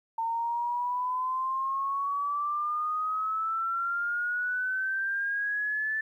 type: exponential sweep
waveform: sine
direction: up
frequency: 905 to 1760 Hz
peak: -27 dBFS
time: 0.18-6.01 s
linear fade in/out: 5 ms
effects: 11-bit